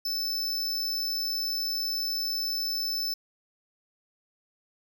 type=tone; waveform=square; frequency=5274 Hz; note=E8; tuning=in tune; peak=-28 dBFS; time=0.05-3.14 s; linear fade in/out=5 ms; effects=none